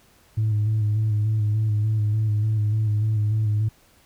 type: tone with vibrato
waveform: sine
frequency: 107.2 Hz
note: A2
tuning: 45 cents flat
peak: -17 dBFS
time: 0.37-3.69 s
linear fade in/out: 10 ms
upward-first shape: square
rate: 3.4 Hz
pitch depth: 30 cents each way
effects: tanh soft clip ceiling -16 dBFS + pink hiss -57 dBFS RMS until 4.05 s